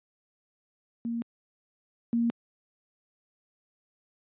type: tone pair in turn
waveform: sine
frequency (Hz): 233.1 / 233.9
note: A#3 / A#3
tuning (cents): 0 / +6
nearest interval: unison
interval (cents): 6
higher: second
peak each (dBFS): -28 / -22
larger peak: second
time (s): 1.05-1.22 / 2.13-2.3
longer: neither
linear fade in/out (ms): 0
effects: high-pass 150 Hz 12 dB/octave + resampled to 8000 Hz